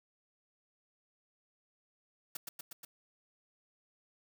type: noise with echo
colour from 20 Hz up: white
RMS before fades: -40 dBFS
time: 2.35-2.37 s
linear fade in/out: 5 ms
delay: 120 ms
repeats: 4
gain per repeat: -2 dB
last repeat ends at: 2.85 s
effects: none